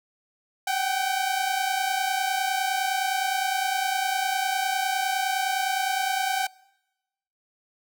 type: tone pair together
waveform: sawtooth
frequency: 754.2 / 784 Hz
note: F#5 / G5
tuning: +33 / 0 cents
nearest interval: minor second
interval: 67 cents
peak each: -23 dBFS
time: 0.67-6.47 s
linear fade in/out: 5 ms
effects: noise-tail reverb RT60 1.0 s tail -25 dB re dry